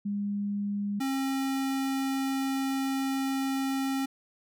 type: tone pair in turn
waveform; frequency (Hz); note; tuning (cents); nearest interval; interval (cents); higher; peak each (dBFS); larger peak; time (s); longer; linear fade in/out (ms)
sine / square; 203.1 / 269.3; G#3 / C#4; -38 / -50; perfect fourth; 488; second; -28; neither; 0.05-1 / 1-4.06; second; 10
effects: none